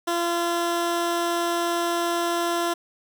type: tone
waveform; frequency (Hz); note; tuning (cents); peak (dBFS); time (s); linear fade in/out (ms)
15% pulse; 342.6; F4; -33; -16; 0.07-2.74; 10
effects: none